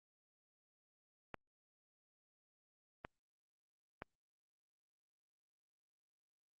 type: clicks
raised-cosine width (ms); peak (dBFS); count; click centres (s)
0.5; -29; 3; 1.343 / 3.049 / 4.021
effects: Opus 48 kbps